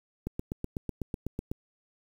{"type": "click train", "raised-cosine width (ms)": 3, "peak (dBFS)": -19, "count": 11, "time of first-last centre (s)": [0.27, 1.515], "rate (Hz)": 8.03, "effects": ["8-bit"]}